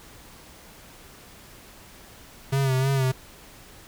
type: tone with vibrato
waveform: square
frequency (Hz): 133.6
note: C3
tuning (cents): +36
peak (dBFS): -21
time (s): 2.52-3.12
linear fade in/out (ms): 10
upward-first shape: sine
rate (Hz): 3.2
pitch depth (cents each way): 51
effects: pink hiss -48 dBFS RMS until 3.87 s